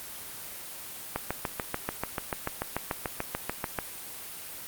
click train, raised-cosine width 0.5 ms, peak -13 dBFS, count 19, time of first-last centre 1.16-3.788 s, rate 6.85 Hz, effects white hiss -41 dBFS RMS until 4.67 s + Opus 32 kbps

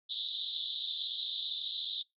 white band-pass noise, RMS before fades -38 dBFS, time 0.09-2.03 s, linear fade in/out 20 ms, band 3400 to 3900 Hz, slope 96 dB/octave, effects noise-tail reverb RT60 0.2 s tail -26 dB re dry + AAC 64 kbps

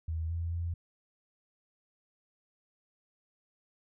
sine tone with pitch steps, 80.8 / 84.1 / 85.1 Hz, E2 / E2 / F2, -34 / +35 / -44 cents, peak -31 dBFS, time 0.08-0.74 s, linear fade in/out 5 ms, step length 220 ms, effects none

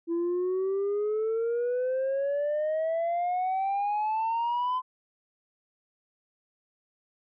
sine exponential sweep, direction up, 332.9 to 1027 Hz, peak -23 dBFS, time 0.07-4.82 s, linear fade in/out 50 ms, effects tanh soft clip ceiling -24 dBFS

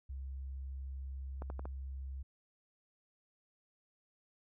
sine tone, 66.9 Hz, C2, 39 cents sharp, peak -40 dBFS, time 0.09-2.23 s, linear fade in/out 10 ms
clicks, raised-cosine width 1 ms, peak -30 dBFS, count 4, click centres 1.421 / 1.501 / 1.594 / 1.655 s
effects none

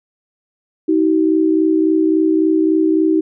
sine tone pair together, 317.1 / 380.7 Hz, D#4 / F#4, +33 / +49 cents, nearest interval minor third, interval 316 cents, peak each -12 / -17 dBFS, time 0.88-3.21 s, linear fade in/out 10 ms, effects none

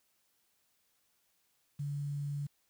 sine tone with quantisation, 143.6 Hz, D3, 39 cents flat, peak -34 dBFS, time 1.79-2.47 s, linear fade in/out 10 ms, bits 10, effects white hiss -75 dBFS RMS until 2.69 s

